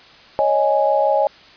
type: chord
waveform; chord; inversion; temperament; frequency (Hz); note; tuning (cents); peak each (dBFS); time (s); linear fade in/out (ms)
sine; C# suspended second; none; equal with one note detuned; 556 / 622.3 / 830.6; C#5 / D#5 / G#5; +5 / 0 / 0; -18; 0.39-1.27; 0
effects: white hiss -45 dBFS RMS until 1.56 s + resampled to 11025 Hz